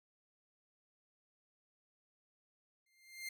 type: tone with exponential growth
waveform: sawtooth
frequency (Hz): 2103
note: C7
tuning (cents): +8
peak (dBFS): -36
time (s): 2.86-3.29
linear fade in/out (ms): 5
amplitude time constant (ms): 93
effects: none